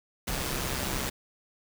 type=noise with amplitude modulation; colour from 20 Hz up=pink; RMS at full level=-29 dBFS; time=0.27-1.1 s; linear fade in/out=10 ms; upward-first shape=sine; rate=132 Hz; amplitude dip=55%; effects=none